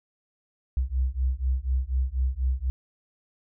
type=beating tone pair; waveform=sine; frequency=62.5 / 66.6 Hz; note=B1 / C2; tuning=+21 / +31 cents; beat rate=4.1 Hz; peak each=-26 dBFS; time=0.77-2.7 s; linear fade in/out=0 ms; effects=none